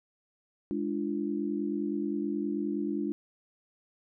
sine chord, D diminished, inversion second, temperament equal with one note detuned, 207.7 / 293.7 / 343.2 Hz, Ab3 / D4 / F4, 0 / 0 / -30 cents, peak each -34 / -32 / -34 dBFS, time 0.71-3.12 s, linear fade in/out 0 ms, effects none

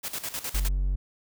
white noise with tremolo, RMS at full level -32 dBFS, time 0.03-0.69 s, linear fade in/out 20 ms, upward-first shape square, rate 9.7 Hz, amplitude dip 75%
triangle tone, 46.84 Hz, F#1, 22 cents sharp, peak -21 dBFS, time 0.54-0.96 s, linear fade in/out 10 ms
effects none

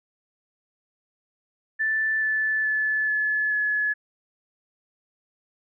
sine tone with pitch steps, 1760 / 1745.8 / 1731.8 / 1717.8 / 1704 Hz, A6 / A6 / A6 / A6 / G#6, 0 / -14 / -28 / -42 / +44 cents, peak -21 dBFS, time 1.79-3.94 s, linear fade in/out 20 ms, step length 430 ms, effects none

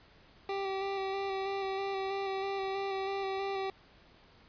25% pulse tone with vibrato, 389.6 Hz, G4, 11 cents flat, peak -29 dBFS, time 0.49-3.7 s, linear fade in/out 2 ms, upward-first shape square, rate 3.1 Hz, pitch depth 16 cents each way, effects pink hiss -60 dBFS RMS until 4.48 s + resampled to 11025 Hz

